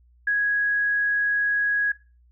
sine tone, 1661.2 Hz, G#6, in tune, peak -19 dBFS, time 0.27-1.92 s, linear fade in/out 5 ms, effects noise-tail reverb RT60 0.3 s tail -18 dB re dry + added 60 Hz sine -54 dBFS peak until 2.31 s

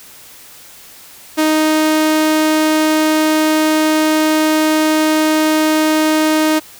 sawtooth tone, 311.1 Hz, D#4, in tune, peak -7 dBFS, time 1.37-6.6 s, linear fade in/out 20 ms, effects white hiss -39 dBFS RMS until 6.79 s

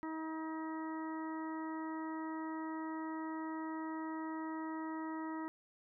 harmonic tone, 318 Hz, D#4, 38 cents sharp, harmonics 1 / 2 / 3 / 4 / 5 / 6, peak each -40 / -53 / -46 / -50 / -60 / -53 dBFS, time 0.03-5.48 s, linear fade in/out 0 ms, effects none

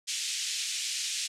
white band-pass noise, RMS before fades -33 dBFS, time 0.07-1.28 s, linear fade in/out 20 ms, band 2400 to 7800 Hz, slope 24 dB/octave, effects low-pass 12000 Hz 12 dB/octave

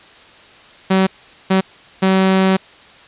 sawtooth tone bursts at uneven times, 190 Hz, F#3, 46 cents sharp, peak -7 dBFS, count 3, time 0.9-1.07 / 1.5-1.61 / 2.02-2.57 s, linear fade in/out 10 ms, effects white hiss -43 dBFS RMS until 3.07 s + resampled to 8000 Hz

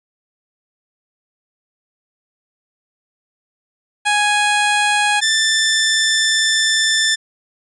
15% pulse tone pair in turn, 830.6 / 1771.2 Hz, G#5 / A6, 0 / +11 cents, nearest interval octave + minor second, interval 1311 cents, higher second, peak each -7 dBFS, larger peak neither, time 4.05-5.21 / 5.21-7.16 s, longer second, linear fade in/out 20 ms, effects resampled to 24000 Hz

